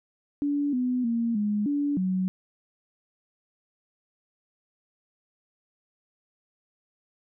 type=tone with pitch steps; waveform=sine; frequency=287.6 / 250.3 / 232.2 / 208.2 / 287.8 / 186.3 Hz; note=D4 / B3 / A#3 / G#3 / D4 / F#3; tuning=-36 / +23 / -7 / +5 / -35 / +12 cents; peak=-23 dBFS; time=0.42-2.28 s; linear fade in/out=0 ms; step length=310 ms; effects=none